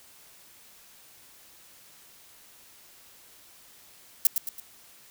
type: noise with echo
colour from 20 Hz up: violet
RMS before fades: -18 dBFS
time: 4.25-4.27 s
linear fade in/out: 2 ms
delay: 110 ms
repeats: 3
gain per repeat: -7 dB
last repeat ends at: 4.6 s
effects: white hiss -54 dBFS RMS until 5.1 s